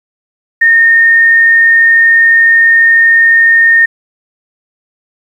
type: tone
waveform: sine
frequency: 1833 Hz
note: A#6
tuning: 30 cents flat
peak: -3 dBFS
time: 0.61-3.86 s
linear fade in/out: 10 ms
effects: 7-bit